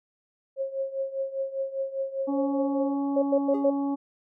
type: tone with tremolo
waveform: sine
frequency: 540 Hz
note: C#5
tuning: 45 cents flat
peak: -24 dBFS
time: 0.56-2.96 s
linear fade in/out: 50 ms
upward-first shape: triangle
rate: 5 Hz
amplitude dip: 85%
type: harmonic tone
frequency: 279.5 Hz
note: C#4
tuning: 14 cents sharp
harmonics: 1 / 2 / 3 / 4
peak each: -25 / -39 / -36 / -44 dBFS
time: 2.27-3.96 s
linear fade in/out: 20 ms
type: tone bursts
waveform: sine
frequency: 554.4 Hz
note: C#5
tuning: in tune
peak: -19 dBFS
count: 4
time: 3.16-3.704 s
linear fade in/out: 10 ms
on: 64 ms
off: 96 ms
type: tone with exponential decay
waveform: triangle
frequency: 409.1 Hz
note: G#4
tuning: 26 cents flat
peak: -26 dBFS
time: 3.54-3.73 s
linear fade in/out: 5 ms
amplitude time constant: 41 ms
effects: none